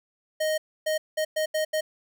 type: tone bursts at uneven times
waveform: square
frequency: 622.3 Hz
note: D#5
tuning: in tune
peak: -24 dBFS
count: 6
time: 0.4-0.58 / 0.86-0.98 / 1.17-1.25 / 1.36-1.46 / 1.54-1.65 / 1.73-1.81 s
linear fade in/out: 10 ms
effects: none